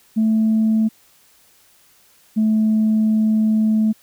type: tone pair in turn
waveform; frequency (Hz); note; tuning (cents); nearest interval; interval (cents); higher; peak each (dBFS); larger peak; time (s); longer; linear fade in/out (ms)
sine; 220 / 217.6; A3 / A3; 0 / -19; unison; 19; first; -12 / -12; neither; 0.16-0.89 / 2.36-3.93; second; 20
effects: tanh soft clip ceiling -10 dBFS + white hiss -54 dBFS RMS until 4.02 s